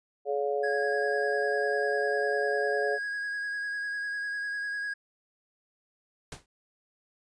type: harmonic tone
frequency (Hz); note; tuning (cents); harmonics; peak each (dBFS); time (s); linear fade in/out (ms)
141.6; C#3; +37; 3 / 4 / 5; -29 / -31 / -33; 0.25-2.99; 50
type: tone with vibrato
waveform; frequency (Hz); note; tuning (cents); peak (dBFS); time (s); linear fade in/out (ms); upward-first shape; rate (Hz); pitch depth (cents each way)
triangle; 1650; G#6; -12; -29; 0.63-4.94; 10; square; 10; 17
type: noise with exponential decay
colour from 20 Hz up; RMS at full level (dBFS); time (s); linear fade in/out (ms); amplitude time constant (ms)
pink; -36; 6.32-6.46; 2; 30
effects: resampled to 22050 Hz